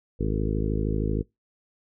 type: harmonic tone with a mistuned harmonic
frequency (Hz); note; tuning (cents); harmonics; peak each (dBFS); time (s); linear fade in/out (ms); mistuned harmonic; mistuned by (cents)
53; G#1; +36; 1 / 2 / 3 / 4 / 5 / 6 / 7 / 8 / 9; -27 / -30 / -32 / -33 / -34 / -35 / -35 / -36 / -37; 0.19-1.23; 20; 9; -33
effects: noise-tail reverb RT60 0.2 s tail -26 dB re dry